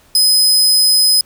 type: tone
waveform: sawtooth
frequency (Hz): 5040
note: D#8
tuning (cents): +21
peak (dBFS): -6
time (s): 0.15-1.21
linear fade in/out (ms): 2
effects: pink hiss -50 dBFS RMS until 1.25 s